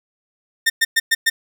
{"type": "tone bursts", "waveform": "sawtooth", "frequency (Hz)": 1819, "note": "A#6", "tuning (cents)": -43, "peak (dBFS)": -9, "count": 5, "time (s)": [0.66, 1.3], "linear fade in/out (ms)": 10, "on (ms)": 40, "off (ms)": 110, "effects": []}